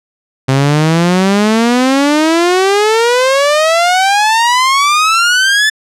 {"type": "exponential sweep", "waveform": "sawtooth", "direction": "up", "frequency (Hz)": [130.81, 1760], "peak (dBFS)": -4, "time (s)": [0.48, 5.7], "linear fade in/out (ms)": 10, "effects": ["low-pass 8000 Hz 12 dB/octave"]}